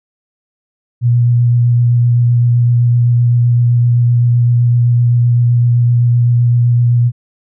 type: tone with vibrato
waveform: sine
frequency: 120.3 Hz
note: B2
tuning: 45 cents flat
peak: -7 dBFS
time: 1.01-7.12 s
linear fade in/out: 50 ms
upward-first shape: sine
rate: 7.8 Hz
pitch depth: 13 cents each way
effects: none